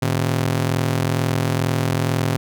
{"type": "ring-modulated tone", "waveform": "sawtooth", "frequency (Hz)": 130, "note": "C3", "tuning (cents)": -11, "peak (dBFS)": -11, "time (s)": [0.02, 2.37], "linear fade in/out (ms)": 2, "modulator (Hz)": 21.1, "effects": []}